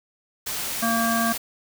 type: noise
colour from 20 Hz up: white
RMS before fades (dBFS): -29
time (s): 0.46-1.38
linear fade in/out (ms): 10
type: harmonic tone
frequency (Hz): 229.4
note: A#3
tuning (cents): -28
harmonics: 1 / 3 / 5 / 7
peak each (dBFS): -24 / -26 / -27 / -28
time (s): 0.82-1.33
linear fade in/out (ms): 10
effects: none